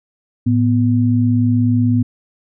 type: tone pair together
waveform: sine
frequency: 110 / 246.3 Hz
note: A2 / B3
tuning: 0 / -5 cents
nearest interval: octave + major second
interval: 1395 cents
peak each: -14 dBFS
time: 0.46-2.03 s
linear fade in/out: 10 ms
effects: none